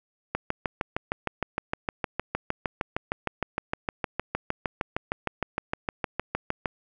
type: click train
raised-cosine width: 0.5 ms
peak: -11 dBFS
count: 42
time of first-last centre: 0.35-6.658 s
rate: 6.5 Hz
effects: none